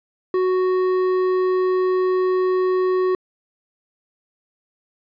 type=tone with hard clipping; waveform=sine; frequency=370 Hz; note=F#4; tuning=in tune; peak=-18 dBFS; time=0.34-3.15 s; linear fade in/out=2 ms; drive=8 dB; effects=resampled to 11025 Hz